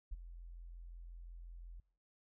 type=tone with ADSR envelope; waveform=sine; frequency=42.8 Hz; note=F1; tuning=34 cents flat; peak=-35 dBFS; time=0.11-1.8 s; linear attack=18 ms; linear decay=24 ms; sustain=-13 dB; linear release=4 ms; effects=noise-tail reverb RT60 0.6 s tail -24 dB re dry + tanh soft clip ceiling -33 dBFS